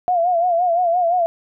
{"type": "tone with vibrato", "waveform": "sine", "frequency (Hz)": 698.5, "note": "F5", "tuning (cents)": 0, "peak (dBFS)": -14, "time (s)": [0.08, 1.26], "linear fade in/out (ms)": 0, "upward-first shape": "sine", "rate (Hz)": 5.8, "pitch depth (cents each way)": 82, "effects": []}